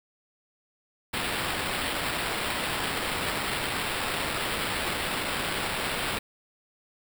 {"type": "noise with sample-and-hold", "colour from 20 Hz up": "blue", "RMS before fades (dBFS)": -30, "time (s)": [1.13, 6.19], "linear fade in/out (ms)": 10, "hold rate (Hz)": 6300, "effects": []}